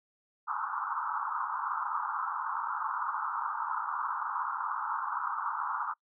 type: band-pass noise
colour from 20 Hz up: white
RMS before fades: -34 dBFS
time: 0.47-5.94 s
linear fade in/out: 20 ms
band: 850 to 1400 Hz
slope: 96 dB/octave
effects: noise-tail reverb RT60 0.1 s tail -25 dB re dry